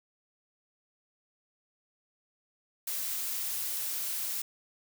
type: noise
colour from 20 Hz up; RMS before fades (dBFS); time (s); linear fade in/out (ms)
blue; -34; 2.87-4.42; 5
effects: none